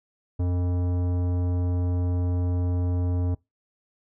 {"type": "tone with tanh clipping", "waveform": "sine", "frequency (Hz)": 89, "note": "F2", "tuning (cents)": 33, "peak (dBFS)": -24, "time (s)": [0.39, 3.35], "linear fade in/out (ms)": 10, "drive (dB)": 15, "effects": ["noise-tail reverb RT60 0.2 s tail -23 dB re dry"]}